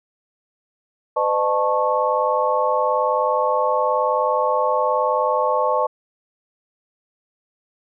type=tone cluster; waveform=sine; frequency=508 / 607 / 877 / 1098 Hz; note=B4 / D#5 / A5 / C#6; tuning=+49 / -43 / -6 / -17 cents; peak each=-22 dBFS; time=1.16-5.87 s; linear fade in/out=10 ms; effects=none